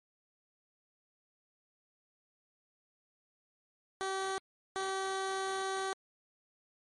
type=tone pair in turn; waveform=15% pulse; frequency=384.2 / 384.2 Hz; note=G4 / G4; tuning=-35 / -35 cents; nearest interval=unison; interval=0 cents; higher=neither; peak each=-27 dBFS; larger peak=neither; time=4.01-4.38 / 4.76-5.93 s; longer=second; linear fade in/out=0 ms; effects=MP3 48 kbps